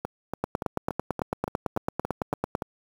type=two click trains; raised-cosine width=1 ms; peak=-15 / -11 dBFS; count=10 / 20; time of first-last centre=0.05-2.621 / 0.44-2.551 s; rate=3.5 / 9 Hz; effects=high-pass 80 Hz 12 dB/octave + 7-bit